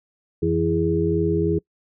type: harmonic tone with a mistuned harmonic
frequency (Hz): 82.9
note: E2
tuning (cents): +10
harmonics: 1 / 2 / 4 / 5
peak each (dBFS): -26 / -24 / -23 / -22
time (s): 0.42-1.59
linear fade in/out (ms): 10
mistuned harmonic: 1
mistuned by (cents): +99
effects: noise-tail reverb RT60 0.1 s tail -25 dB re dry